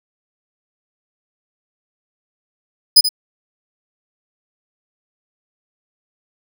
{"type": "tone with echo", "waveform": "40% pulse", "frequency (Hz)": 4999, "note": "D#8", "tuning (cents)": 7, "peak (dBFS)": -3, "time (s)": [2.96, 3.01], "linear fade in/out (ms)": 10, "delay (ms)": 81, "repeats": 1, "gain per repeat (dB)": -11, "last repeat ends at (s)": 3.091, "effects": []}